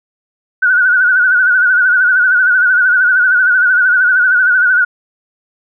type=tone with vibrato; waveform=sine; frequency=1480 Hz; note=F#6; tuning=in tune; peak=-7 dBFS; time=0.62-4.85 s; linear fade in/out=10 ms; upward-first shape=sine; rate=13 Hz; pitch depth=71 cents each way; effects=none